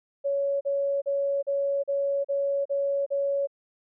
sine tone bursts, 559 Hz, C#5, 14 cents sharp, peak -23 dBFS, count 8, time 0.24-3.473 s, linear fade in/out 20 ms, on 370 ms, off 39 ms, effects none

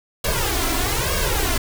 pink noise with flanger, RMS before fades -21 dBFS, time 0.24-1.58 s, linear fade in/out 5 ms, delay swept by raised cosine 1.8 to 3 ms, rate 1.1 Hz, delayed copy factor +0.95, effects none

